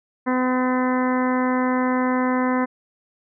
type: harmonic tone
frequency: 254.1 Hz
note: B3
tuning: 49 cents sharp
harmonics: 1 / 2 / 3 / 4 / 5 / 6 / 7 / 8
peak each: -20 / -26 / -30 / -26 / -33 / -34 / -33 / -35 dBFS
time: 0.26-2.66 s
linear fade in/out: 20 ms
effects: none